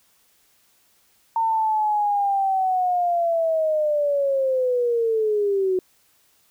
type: linear sweep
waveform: sine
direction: down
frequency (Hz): 912 to 365.6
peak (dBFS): -18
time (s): 1.36-5.79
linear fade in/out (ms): 2
effects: white hiss -61 dBFS RMS until 6.5 s